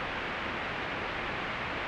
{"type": "low-pass noise", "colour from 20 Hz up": "white", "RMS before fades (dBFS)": -35, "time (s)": [0, 1.87], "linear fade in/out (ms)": 0, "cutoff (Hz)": 2500, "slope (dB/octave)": 24, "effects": []}